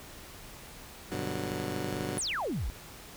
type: chord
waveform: 15% pulse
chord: G major seventh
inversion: none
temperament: just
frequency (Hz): 98 / 122.5 / 147 / 183.75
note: G2 / B2 / D3 / F#3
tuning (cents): 0 / -14 / +2 / -12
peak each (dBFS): -33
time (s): 1.11-2.19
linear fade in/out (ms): 10
type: exponential sweep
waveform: sine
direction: down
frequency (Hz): 10548 to 40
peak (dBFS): -30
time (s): 2.18-2.7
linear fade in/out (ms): 0
effects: pink hiss -48 dBFS RMS until 3.16 s